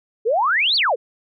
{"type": "exponential two-way sweep", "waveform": "sine", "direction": "up then down", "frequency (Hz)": [413, 4699, 413], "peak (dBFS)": -15, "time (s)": [0.25, 0.96], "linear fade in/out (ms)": 20, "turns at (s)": 0.76, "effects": []}